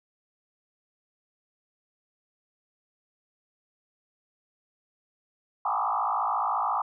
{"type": "tone with frequency modulation", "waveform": "sine", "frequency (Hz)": 1000, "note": "B5", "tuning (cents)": 21, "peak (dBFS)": -24, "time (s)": [5.65, 6.82], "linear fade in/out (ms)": 5, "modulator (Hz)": 54.3, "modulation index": 4.7, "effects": []}